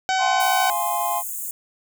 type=harmonic tone; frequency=757 Hz; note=F#5; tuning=39 cents sharp; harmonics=1 / 2 / 3 / 4 / 5 / 6 / 7 / 8 / 9 / 10; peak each=-20 / -26 / -30 / -32 / -34 / -36 / -37 / -38 / -39 / -40 dBFS; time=0.09-0.7 s; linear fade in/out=0 ms
type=chord; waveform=triangle; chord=F minor; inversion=none; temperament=equal; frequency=698.5 / 830.6 / 1046.5 Hz; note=F5 / Ab5 / C6; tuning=0 / 0 / 0 cents; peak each=-24 dBFS; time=0.18-1.23 s; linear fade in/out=50 ms
type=high-pass noise; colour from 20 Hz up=white; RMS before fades=-30 dBFS; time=0.4-1.51 s; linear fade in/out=2 ms; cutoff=6600 Hz; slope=96 dB/octave
effects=none